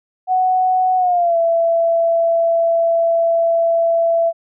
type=tone with pitch glide; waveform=sine; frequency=742 to 668.7 Hz; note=F#5 to E5; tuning=+5 to +25 cents; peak=-12 dBFS; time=0.27-4.33 s; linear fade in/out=50 ms; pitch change=-180 cents; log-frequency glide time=0.97-1.37 s; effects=none